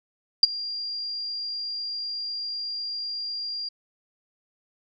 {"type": "tone with ADSR envelope", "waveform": "sine", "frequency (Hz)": 4782, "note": "D8", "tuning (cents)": 30, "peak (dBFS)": -8, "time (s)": [0.43, 3.69], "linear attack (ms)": 3, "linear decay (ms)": 20, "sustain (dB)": -21, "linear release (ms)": 8, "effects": []}